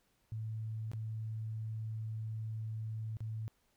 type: tone with dropouts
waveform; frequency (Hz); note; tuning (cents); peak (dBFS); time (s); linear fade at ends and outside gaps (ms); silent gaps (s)
sine; 110.2; A2; +3; -37; 0.32-3.48; 0; 0.916-0.934 / 3.169-3.205
effects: pink hiss -75 dBFS RMS until 3.76 s